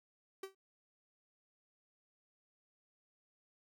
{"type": "tone with exponential decay", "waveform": "45% pulse", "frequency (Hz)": 385.6, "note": "G4", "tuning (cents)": -28, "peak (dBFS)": -39, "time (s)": [0.43, 0.55], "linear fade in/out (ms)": 5, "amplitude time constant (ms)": 26, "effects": []}